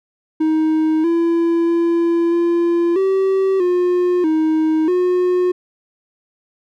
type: tone with pitch steps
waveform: triangle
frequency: 314.5 / 336.3 / 338.3 / 342 / 384.3 / 357.4 / 315 / 361.2 Hz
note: D#4 / E4 / E4 / F4 / G4 / F4 / D#4 / F#4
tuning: +19 / +35 / +45 / -36 / -34 / +40 / +21 / -42 cents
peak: -11 dBFS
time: 0.4-5.52 s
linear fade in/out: 10 ms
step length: 640 ms
effects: none